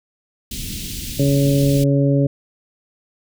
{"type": "band-stop noise", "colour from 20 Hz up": "pink", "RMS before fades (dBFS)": -28, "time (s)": [0.51, 1.84], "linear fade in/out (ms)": 5, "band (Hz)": [280, 2800], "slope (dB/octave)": 24}
{"type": "harmonic tone", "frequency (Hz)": 140, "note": "C#3", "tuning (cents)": 18, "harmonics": [1, 2, 3, 4], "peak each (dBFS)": [-15, -18, -24, -22], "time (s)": [1.19, 2.27], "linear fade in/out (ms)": 5}
{"effects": []}